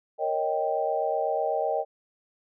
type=chord; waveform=sine; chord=Eb dominant seventh; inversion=second; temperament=equal; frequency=466.2 / 554.4 / 622.3 / 784 Hz; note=Bb4 / Db5 / Eb5 / G5; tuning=0 / 0 / 0 / 0 cents; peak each=-31 / -31 / -28 / -29 dBFS; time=0.18-1.85 s; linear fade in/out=50 ms; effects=none